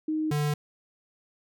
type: tone pair in turn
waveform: sine / square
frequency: 311.1 / 147.97 Hz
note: D#4 / D3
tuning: 0 / +13 cents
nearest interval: octave + minor second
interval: 1287 cents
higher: first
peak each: -25 dBFS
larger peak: neither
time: 0.08-0.31 / 0.31-0.54 s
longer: neither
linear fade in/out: 5 ms
effects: none